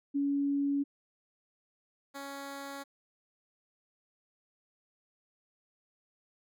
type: tone pair in turn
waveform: sine / 10% pulse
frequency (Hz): 281.9 / 278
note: C#4 / C#4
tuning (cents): +29 / +5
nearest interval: unison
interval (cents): 24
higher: first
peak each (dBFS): -27 / -32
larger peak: first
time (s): 0.14-0.84 / 2.14-2.84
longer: neither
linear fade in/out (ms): 20
effects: none